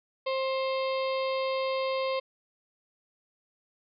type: harmonic tone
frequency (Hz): 529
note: C5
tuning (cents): +19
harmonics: 1 / 2 / 4 / 5 / 6 / 7 / 8 / 9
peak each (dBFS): -28 / -34 / -40 / -42 / -44 / -45 / -46 / -47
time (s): 0.26-2.2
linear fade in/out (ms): 10
effects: none